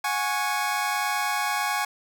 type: chord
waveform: 25% pulse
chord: F# suspended second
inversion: none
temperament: equal with one note detuned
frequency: 729.4 / 830.6 / 1108.7 Hz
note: F#5 / G#5 / C#6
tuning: -25 / 0 / 0 cents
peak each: -28 / -23 / -25 dBFS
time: 0.04-1.85 s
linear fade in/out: 5 ms
effects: none